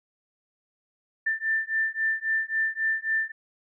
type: beating tone pair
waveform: sine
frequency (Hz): 1778 / 1781.7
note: A6 / A6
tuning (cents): +18 / +21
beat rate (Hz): 3.7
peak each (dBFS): -27 / -27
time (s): 1.26-3.32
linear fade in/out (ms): 10
effects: none